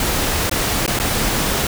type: noise with dropouts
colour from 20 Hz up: pink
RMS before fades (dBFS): -19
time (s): 0-1.67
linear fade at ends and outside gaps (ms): 2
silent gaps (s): 0.496-0.513 / 0.864-0.877 / 0.99-0.998
effects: none